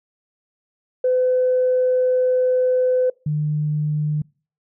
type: tone pair in turn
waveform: sine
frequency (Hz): 507 / 150.73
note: B4 / D3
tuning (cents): +45 / +45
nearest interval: octave + major sixth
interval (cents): 2100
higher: first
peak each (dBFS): -14 / -18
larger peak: first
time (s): 1.04-3.1 / 3.26-4.22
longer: first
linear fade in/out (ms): 5
effects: noise-tail reverb RT60 0.4 s tail -26 dB re dry + tanh soft clip ceiling -10 dBFS